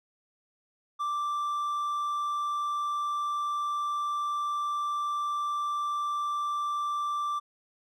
triangle tone, 1174.7 Hz, D6, in tune, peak -26 dBFS, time 0.99-7.4 s, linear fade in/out 20 ms, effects none

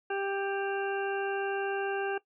harmonic tone, 394.6 Hz, G4, 11 cents sharp, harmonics 1 / 2 / 3 / 4 / 6 / 7, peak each -32 / -35 / -45 / -37 / -49 / -42 dBFS, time 0.1-2.18 s, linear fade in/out 5 ms, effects noise-tail reverb RT60 0.1 s tail -18 dB re dry

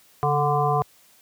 harmonic tone with a mistuned harmonic, 146.83 Hz, D3, in tune, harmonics 1 / 3 / 5 / 7 / 8, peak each -24 / -26 / -23 / -25 / -29 dBFS, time 0.23-0.82 s, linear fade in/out 0 ms, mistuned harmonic 1, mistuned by -54 cents, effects white hiss -56 dBFS RMS until 1.21 s + high-pass 60 Hz 12 dB/octave

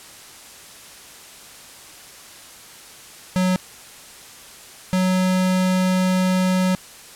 square tone pair in turn, 184.3 / 185.11 Hz, F#3 / F#3, -7 / +1 cents, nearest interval unison, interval 8 cents, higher second, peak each -17 dBFS, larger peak neither, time 3.36-3.56 / 4.93-6.75 s, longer second, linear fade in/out 0 ms, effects white hiss -42 dBFS RMS until 7.15 s + low-pass 11000 Hz 12 dB/octave

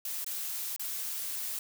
blue noise with dropouts, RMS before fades -36 dBFS, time 0.05-1.59 s, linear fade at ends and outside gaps 2 ms, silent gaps 0.245-0.264 / 0.763-0.795 s, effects none

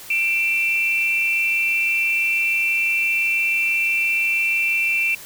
sine tone pair together, 2357 / 2683 Hz, D7 / E7, +6 / +30 cents, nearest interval major second, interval 224 cents, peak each -20 dBFS, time 0.1-5.15 s, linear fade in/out 5 ms, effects white hiss -39 dBFS RMS until 5.25 s

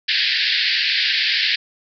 white band-pass noise, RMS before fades -19 dBFS, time 0.08-1.56 s, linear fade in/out 10 ms, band 1600 to 4900 Hz, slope 96 dB/octave, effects none

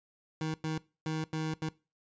25% pulse tone bursts at uneven times, 157.6 Hz, D#3, 23 cents sharp, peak -28 dBFS, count 5, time 0.41-0.54 / 0.64-0.78 / 1.06-1.24 / 1.33-1.54 / 1.62-1.69 s, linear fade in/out 2 ms, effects noise-tail reverb RT60 0.3 s tail -21 dB re dry + resampled to 16000 Hz

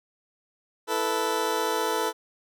20% pulse chord, E suspended fourth, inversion none, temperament just, 329.6 / 439.5 / 494.4 Hz, E4 / A4 / B4, 0 / -2 / +2 cents, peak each -28 / -22 / -25 dBFS, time 0.87-2.13 s, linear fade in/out 50 ms, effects none

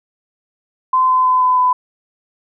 sine tone with pitch steps, 1029 / 1022.5 / 1016 / 1009.6 / 1003.2 Hz, C6 / C6 / B5 / B5 / B5, -29 / -40 / +49 / +38 / +27 cents, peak -10 dBFS, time 0.93-1.73 s, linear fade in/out 5 ms, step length 160 ms, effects none

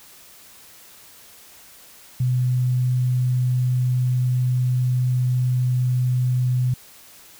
sine tone, 125.8 Hz, B2, 32 cents sharp, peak -17 dBFS, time 2.2-6.74 s, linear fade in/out 5 ms, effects white hiss -47 dBFS RMS until 7.39 s

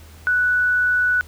sine tone, 1480 Hz, F#6, in tune, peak -15 dBFS, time 0.27-1.21 s, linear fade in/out 0 ms, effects added 79 Hz sine -41 dBFS peak until 1.27 s + pink hiss -48 dBFS RMS until 1.27 s

